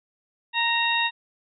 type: harmonic tone with a mistuned harmonic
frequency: 932.3 Hz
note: A#5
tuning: in tune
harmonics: 1 / 2 / 3 / 4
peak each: -26 / -26 / -26 / -26 dBFS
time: 0.53-1.11 s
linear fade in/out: 50 ms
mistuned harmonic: 3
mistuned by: -28 cents
effects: none